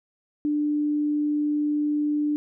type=tone; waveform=sine; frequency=296.7 Hz; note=D4; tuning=18 cents sharp; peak=-21 dBFS; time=0.45-2.36 s; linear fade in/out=0 ms; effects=none